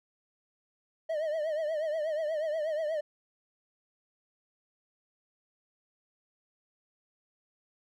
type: tone with vibrato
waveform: triangle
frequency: 622.3 Hz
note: D#5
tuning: in tune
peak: -27 dBFS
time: 1.09-3.01 s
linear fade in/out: 10 ms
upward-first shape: triangle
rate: 8.3 Hz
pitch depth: 110 cents each way
effects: none